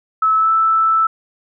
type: tone with pitch glide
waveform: sine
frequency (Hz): 1300 to 1318.9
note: E6 to E6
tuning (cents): -24 to +1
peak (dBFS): -11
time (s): 0.22-1.07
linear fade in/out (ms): 5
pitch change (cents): +25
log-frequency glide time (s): 0.36-0.51
effects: none